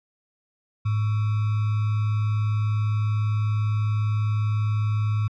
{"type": "tone with sample-and-hold", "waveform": "sine", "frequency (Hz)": 106.3, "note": "G#2", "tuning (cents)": 41, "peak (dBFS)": -20, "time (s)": [0.85, 5.28], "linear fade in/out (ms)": 10, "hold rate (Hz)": 1225, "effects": ["low-pass 3000 Hz 12 dB/octave"]}